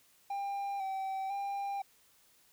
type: tone with vibrato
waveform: triangle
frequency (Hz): 784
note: G5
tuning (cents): 0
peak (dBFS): -32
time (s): 0.3-1.82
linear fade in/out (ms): 5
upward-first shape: square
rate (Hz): 1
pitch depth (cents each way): 30
effects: white hiss -66 dBFS RMS until 2.52 s

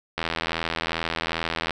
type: click train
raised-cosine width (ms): 0.3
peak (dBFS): -9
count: 127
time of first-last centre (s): 0.18-1.707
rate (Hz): 82.5
effects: none

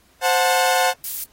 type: chord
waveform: sawtooth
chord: F# diminished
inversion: second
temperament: equal with one note detuned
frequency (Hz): 523.3 / 730.6 / 880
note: C5 / F#5 / A5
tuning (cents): 0 / -22 / 0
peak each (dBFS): -17 / -14 / -19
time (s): 0.21-0.94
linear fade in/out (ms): 50
type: noise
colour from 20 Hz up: violet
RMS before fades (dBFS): -26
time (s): 1.04-1.24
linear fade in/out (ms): 2
effects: pink hiss -57 dBFS RMS until 1.32 s + AAC 48 kbps

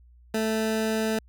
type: tone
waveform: 20% pulse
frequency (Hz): 220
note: A3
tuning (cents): 0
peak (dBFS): -19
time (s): 0.34-1.19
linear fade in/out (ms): 5
effects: added 60 Hz sine -51 dBFS peak until 1.28 s

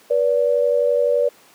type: tone pair together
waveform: sine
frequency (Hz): 485.2 / 577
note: B4 / D5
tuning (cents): -31 / -31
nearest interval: minor third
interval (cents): 300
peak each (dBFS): -17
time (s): 0.1-1.29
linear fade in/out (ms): 10
effects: pink hiss -50 dBFS RMS until 1.54 s + high-pass 300 Hz 12 dB/octave

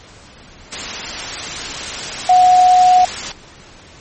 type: tone in noise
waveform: sine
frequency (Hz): 732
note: F#5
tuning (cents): -19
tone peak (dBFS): -6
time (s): 2.29-3.05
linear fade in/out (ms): 5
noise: white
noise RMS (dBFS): -24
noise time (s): 0.72-3.32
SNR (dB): +15
effects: pink hiss -41 dBFS RMS until 4 s + MP3 32 kbps

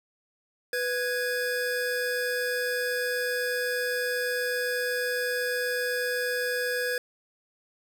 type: tone pair together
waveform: square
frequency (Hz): 494.8 / 1658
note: B4 / G#6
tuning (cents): +3 / -3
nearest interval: octave + major sixth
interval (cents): 2094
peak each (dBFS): -30 / -30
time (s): 0.73-6.98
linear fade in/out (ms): 2
effects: none

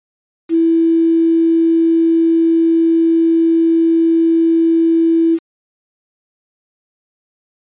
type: tone with quantisation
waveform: sine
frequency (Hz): 329.6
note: E4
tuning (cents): 0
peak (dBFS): -9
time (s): 0.49-5.39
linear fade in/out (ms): 50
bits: 6
effects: resampled to 8000 Hz

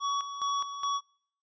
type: tone with tremolo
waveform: square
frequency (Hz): 1127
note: C#6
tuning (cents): +28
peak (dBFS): -28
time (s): 0-1.01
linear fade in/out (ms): 50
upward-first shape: square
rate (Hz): 2.4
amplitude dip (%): 65
effects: noise-tail reverb RT60 0.6 s tail -23 dB re dry + resampled to 16000 Hz

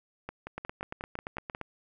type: two click trains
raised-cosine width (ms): 0.5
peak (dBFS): -21 / -22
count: 10 / 8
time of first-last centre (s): 0.58-1.613 / 0.29-1.549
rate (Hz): 8.71 / 5.56
effects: none

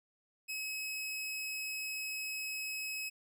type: tone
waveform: sawtooth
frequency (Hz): 2561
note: D#7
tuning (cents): +49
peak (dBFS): -34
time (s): 0.48-3.1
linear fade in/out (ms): 20
effects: none

